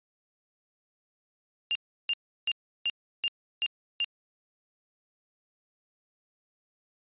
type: tone bursts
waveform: sine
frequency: 2800 Hz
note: F7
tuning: 4 cents sharp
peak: -25 dBFS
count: 7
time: 1.71-4.044 s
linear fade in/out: 0 ms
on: 42 ms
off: 340 ms
effects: resampled to 8000 Hz